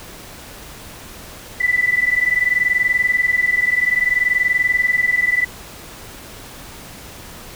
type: tone pair together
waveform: sine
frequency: 1975.5 / 1996.1 Hz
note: B6 / B6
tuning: 0 / +18 cents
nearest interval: unison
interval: 18 cents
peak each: -17 dBFS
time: 1.6-5.45 s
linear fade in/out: 10 ms
effects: pink hiss -37 dBFS RMS until 7.55 s